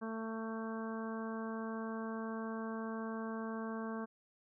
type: harmonic tone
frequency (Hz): 223.2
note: A3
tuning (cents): +25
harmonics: 1 / 2 / 3 / 4 / 5 / 6 / 7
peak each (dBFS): -40 / -45 / -49 / -51 / -48 / -55 / -51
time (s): 0.01-4.06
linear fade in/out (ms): 20
effects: none